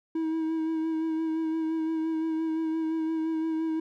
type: tone with vibrato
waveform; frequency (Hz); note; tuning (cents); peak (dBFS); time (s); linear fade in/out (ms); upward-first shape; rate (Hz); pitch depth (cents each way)
triangle; 320.8; E4; -47; -24; 0.15-3.8; 5; sine; 5.8; 23
effects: none